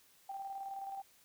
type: tone with tremolo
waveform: sine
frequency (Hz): 784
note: G5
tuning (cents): 0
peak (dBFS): -39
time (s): 0.29-1.02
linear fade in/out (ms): 5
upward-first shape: square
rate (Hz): 19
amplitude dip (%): 35
effects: white hiss -66 dBFS RMS until 1.24 s